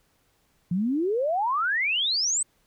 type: exponential sweep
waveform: sine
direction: up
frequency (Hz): 167.4 to 8372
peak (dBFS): -22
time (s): 0.71-2.43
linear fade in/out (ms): 5
effects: pink hiss -67 dBFS RMS until 2.66 s